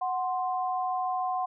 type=tone pair together; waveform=sine; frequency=740 / 1046.5 Hz; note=F#5 / C6; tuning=0 / 0 cents; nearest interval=tritone; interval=600 cents; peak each=-28 / -32 dBFS; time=0.01-1.46 s; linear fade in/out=10 ms; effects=none